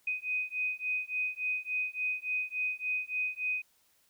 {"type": "beating tone pair", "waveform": "sine", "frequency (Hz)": [2500, 2503.5], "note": ["D#7", "D#7"], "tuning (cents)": [8, 10], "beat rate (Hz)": 3.5, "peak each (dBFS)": [-34, -34], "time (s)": [0.07, 3.62], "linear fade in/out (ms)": 5, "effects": ["white hiss -69 dBFS RMS until 4.09 s"]}